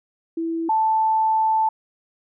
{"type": "tone pair in turn", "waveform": "sine", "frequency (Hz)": [329.6, 879.9], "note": ["E4", "A5"], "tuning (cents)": [0, 0], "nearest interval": "octave + perfect fourth", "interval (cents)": 1700, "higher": "second", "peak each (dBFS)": [-22, -16], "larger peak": "second", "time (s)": [[0.37, 0.69], [0.69, 1.69]], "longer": "second", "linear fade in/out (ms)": 5, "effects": []}